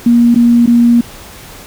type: tone with dropouts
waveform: sine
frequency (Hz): 237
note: A#3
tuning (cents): +29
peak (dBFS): -4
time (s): 0.06-1.01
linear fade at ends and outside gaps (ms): 5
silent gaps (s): 0.346-0.358 / 0.661-0.674
effects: pink hiss -33 dBFS RMS until 1.66 s